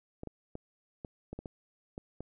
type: clicks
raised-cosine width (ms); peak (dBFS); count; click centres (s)
2; -27; 9; 0.234 / 0.273 / 0.554 / 1.048 / 1.33 / 1.39 / 1.458 / 1.979 / 2.206
effects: none